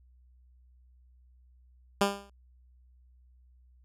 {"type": "tone with exponential decay", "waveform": "10% pulse", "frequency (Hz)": 200, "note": "G3", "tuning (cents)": 35, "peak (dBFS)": -12, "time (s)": [2.01, 2.3], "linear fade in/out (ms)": 2, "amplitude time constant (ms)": 63, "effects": ["added 62 Hz sine -57 dBFS peak until 3.84 s", "low-pass 12000 Hz 12 dB/octave"]}